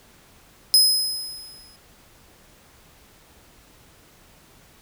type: tone with exponential decay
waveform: sawtooth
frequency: 5080 Hz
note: D#8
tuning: 35 cents sharp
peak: -8 dBFS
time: 0.74-1.76 s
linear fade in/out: 0 ms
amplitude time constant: 220 ms
effects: pink hiss -53 dBFS RMS until 4.81 s